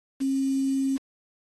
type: tone with quantisation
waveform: sine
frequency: 269.7 Hz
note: C#4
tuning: 47 cents flat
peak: -22 dBFS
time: 0.2-0.98 s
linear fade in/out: 20 ms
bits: 7
effects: AAC 32 kbps